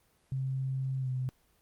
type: tone with pitch glide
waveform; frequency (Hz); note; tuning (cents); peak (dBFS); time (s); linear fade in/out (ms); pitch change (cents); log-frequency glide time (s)
sine; 132.7 to 128.4; C3 to C3; +25 to -32; -30; 0.32-1.29; 0; -57; 0.99-1.09
effects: pink hiss -69 dBFS RMS until 1.61 s + Opus 24 kbps